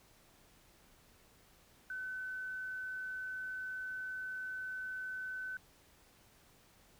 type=tone; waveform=sine; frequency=1515 Hz; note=F#6; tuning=40 cents sharp; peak=-39 dBFS; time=1.9-5.57 s; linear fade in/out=2 ms; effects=pink hiss -65 dBFS RMS until 6.99 s